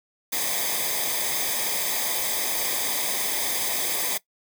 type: noise with comb filter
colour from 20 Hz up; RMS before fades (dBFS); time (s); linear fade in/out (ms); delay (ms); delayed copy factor
white; -26; 0.32-4.18; 10; 0.71; -0.75
effects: noise-tail reverb RT60 0.1 s tail -19 dB re dry

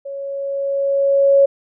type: tone with level ramp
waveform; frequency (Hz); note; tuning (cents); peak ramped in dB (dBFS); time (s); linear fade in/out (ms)
sine; 554.4; C#5; 0; -26 to -7; 0.05-1.46; 10
effects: none

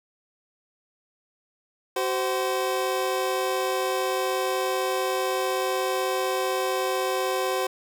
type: tone pair together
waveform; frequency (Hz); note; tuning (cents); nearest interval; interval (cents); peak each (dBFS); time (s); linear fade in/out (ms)
25% pulse; 377.3 / 518; F#4 / C5; +34 / -17; perfect fourth; 549; -23; 1.96-7.67; 5
effects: none

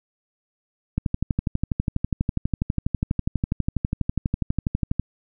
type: click train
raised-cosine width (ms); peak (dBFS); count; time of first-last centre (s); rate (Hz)
5; -9; 50; 0.98-4.996; 12.2
effects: none

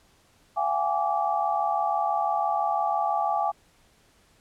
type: tone cluster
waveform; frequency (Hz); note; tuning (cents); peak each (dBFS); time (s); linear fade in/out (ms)
sine; 683 / 769 / 829 / 1160; F5 / G5 / G#5 / D6; -39 / -33 / -3 / -22; -29 / -29 / -26 / -30; 0.56-3.52; 20
effects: pink hiss -61 dBFS RMS until 4.4 s + low-pass 11000 Hz 12 dB/octave

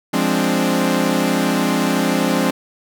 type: chord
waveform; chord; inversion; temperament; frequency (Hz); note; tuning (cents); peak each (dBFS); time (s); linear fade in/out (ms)
sawtooth; D half-diminished seventh; first; equal; 174.61 / 207.7 / 261.6 / 293.7; F3 / Ab3 / C4 / D4; 0 / 0 / 0 / 0; -18 / -17 / -16 / -18; 0.13-2.51; 10
effects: none

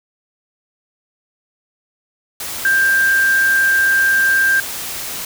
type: tone in noise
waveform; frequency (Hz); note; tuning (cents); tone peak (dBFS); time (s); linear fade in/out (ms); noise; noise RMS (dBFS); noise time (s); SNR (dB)
sine; 1584; G6; +18; -11; 2.65-4.6; 2; white; -26; 2.4-5.25; +12
effects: none

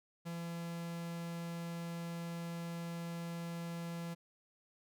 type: tone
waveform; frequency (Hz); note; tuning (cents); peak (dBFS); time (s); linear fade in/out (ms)
45% pulse; 169.2; E3; +45; -40; 0.25-4.15; 20
effects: none

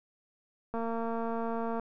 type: click train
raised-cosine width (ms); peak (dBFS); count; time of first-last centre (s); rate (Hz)
1; -22; 243; 0.74-1.797; 229
effects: none

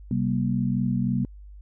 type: tone cluster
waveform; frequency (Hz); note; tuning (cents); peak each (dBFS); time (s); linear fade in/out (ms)
sine; 130.8 / 193.1 / 236.9; C3 / G3 / A#3; 0 / -26 / +28; -26; 0.11-1.25; 2
effects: added 50 Hz sine -41 dBFS peak until 1.61 s

